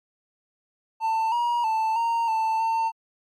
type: tone with pitch steps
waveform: triangle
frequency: 892 / 953 / 884 / 925 / 888 / 902 Hz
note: A5 / A#5 / A5 / A#5 / A5 / A5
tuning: +23 / +38 / +8 / -14 / +16 / +43 cents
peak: -19 dBFS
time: 1-2.92 s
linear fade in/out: 50 ms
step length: 320 ms
effects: MP3 96 kbps